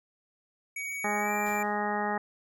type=tone with pitch glide; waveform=square; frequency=2252 to 2352 Hz; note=C#7 to D7; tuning=+27 to +2 cents; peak=-34 dBFS; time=0.76-1.63 s; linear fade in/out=5 ms; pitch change=+75 cents; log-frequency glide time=1.19-1.32 s
type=harmonic tone; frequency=207.7 Hz; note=G#3; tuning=in tune; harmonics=1 / 2 / 3 / 4 / 5 / 6 / 7 / 8 / 9; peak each=-35 / -36 / -38 / -31 / -42 / -37 / -44 / -42 / -36 dBFS; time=1.04-2.18 s; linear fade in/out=5 ms
type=noise with exponential decay; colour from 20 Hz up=pink; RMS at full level=-48 dBFS; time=1.46-1.97 s; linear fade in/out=5 ms; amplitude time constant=110 ms
effects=none